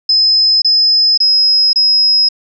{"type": "tone bursts", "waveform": "sine", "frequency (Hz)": 5100, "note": "D#8", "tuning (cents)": 42, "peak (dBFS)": -7, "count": 4, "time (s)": [0.09, 2.288], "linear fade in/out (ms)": 5, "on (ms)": 530, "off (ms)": 26, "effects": []}